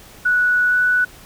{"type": "tone with pitch glide", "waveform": "sine", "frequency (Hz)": [1473, 1482.4], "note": ["F#6", "F#6"], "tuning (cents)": [-8, 3], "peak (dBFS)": -13, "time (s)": [0.25, 1.05], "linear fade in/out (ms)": 10, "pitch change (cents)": 11, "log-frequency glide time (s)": [0.69, 0.75], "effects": ["pink hiss -43 dBFS RMS until 1.25 s"]}